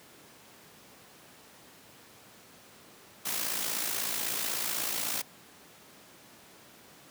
white noise with amplitude modulation, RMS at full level -30 dBFS, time 3.25-5.22 s, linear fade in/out 10 ms, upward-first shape sine, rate 56.2 Hz, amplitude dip 55%, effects pink hiss -54 dBFS RMS until 7.1 s + high-pass 150 Hz 12 dB/octave

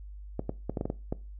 clicks, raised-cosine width 2 ms, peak -17 dBFS, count 8, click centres 0.394 / 0.494 / 0.696 / 0.772 / 0.811 / 0.855 / 0.901 / 1.125 s, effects noise-tail reverb RT60 0.3 s tail -20 dB re dry + added 50 Hz sine -41 dBFS peak until 1.39 s

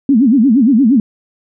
sine tone with vibrato, 247.1 Hz, B3, 1 cent sharp, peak -6 dBFS, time 0.09-1 s, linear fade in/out 2 ms, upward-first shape sine, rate 8.6 Hz, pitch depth 270 cents each way, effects none

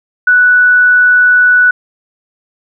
sine tone, 1480 Hz, F#6, in tune, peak -4 dBFS, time 0.27-1.71 s, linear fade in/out 5 ms, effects none

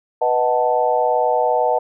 sine chord, B dominant seventh, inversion none, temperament equal, 493.9 / 622.3 / 740 / 880 Hz, B4 / D#5 / F#5 / A5, 0 / 0 / 0 / 0 cents, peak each -20 dBFS, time 0.21-1.79 s, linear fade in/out 10 ms, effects none

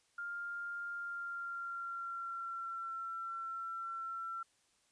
sine tone with pitch glide, 1401 to 1350.9 Hz, F6 to E6, +5 to +42 cents, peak -39 dBFS, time 0.18-4.43 s, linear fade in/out 5 ms, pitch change -63 cents, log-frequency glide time 0.92-2.91 s, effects white hiss -73 dBFS RMS until 4.91 s + resampled to 22050 Hz

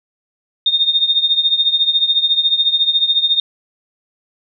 sine tone with tremolo, 3669 Hz, A#7, 28 cents flat, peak -8 dBFS, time 0.66-3.4 s, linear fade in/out 2 ms, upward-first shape triangle, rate 14 Hz, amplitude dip 85%, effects none

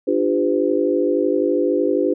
sine tone cluster, 295.4 / 346.4 / 399 / 507 Hz, D4 / F4 / G4 / B4, +10 / -14 / +31 / +45 cents, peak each -21 dBFS, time 0.07-2.14 s, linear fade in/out 10 ms, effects none

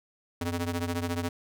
sawtooth ring-modulated tone, 173.7 Hz, F3, 9 cents flat, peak -22 dBFS, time 0.41-1.29 s, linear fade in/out 5 ms, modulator 79.8 Hz, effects none

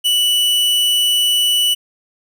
45% pulse tone, 2960 Hz, F#7, in tune, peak -12 dBFS, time 0.04-1.75 s, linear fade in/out 20 ms, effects none

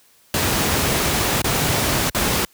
pink noise with dropouts, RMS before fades -19 dBFS, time 0.34-2.45 s, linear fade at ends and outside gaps 2 ms, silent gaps 1.418-1.443 / 2.098-2.147 s, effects white hiss -55 dBFS RMS until 2.53 s + high-pass 60 Hz 12 dB/octave

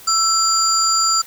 sine tone cluster, 1332 / 4766 / 7160 Hz, E6 / D8 / A8, +18 / +25 / +29 cents, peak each -18 dBFS, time 0.07-1.22 s, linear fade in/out 10 ms, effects white hiss -41 dBFS RMS until 1.26 s

